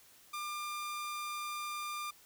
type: tone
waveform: sawtooth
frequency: 1197 Hz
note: D6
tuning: 33 cents sharp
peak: -34 dBFS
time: 0.33-2.11 s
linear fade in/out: 10 ms
effects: white hiss -61 dBFS RMS until 2.25 s